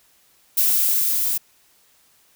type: noise with level ramp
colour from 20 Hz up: violet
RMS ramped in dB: -17 to -22 dBFS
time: 0.57-1.38 s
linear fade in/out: 10 ms
effects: white hiss -58 dBFS RMS until 2.35 s